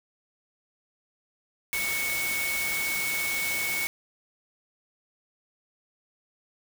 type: tone in noise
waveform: sine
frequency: 2217 Hz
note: C#7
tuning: in tune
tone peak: -28 dBFS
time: 1.73-3.87 s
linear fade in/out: 0 ms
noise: white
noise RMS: -32 dBFS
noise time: 1.73-3.87 s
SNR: +1 dB
effects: none